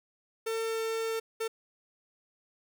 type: tone bursts at uneven times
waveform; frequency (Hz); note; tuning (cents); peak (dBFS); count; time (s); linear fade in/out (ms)
45% pulse; 449.6; A4; +37; -30; 2; 0.46-1.2 / 1.4-1.48; 10
effects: none